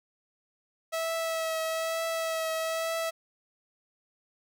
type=tone with vibrato; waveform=sawtooth; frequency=650 Hz; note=E5; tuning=24 cents flat; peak=-25 dBFS; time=0.92-3.11 s; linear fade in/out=20 ms; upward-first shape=triangle; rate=1.1 Hz; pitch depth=20 cents each way; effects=none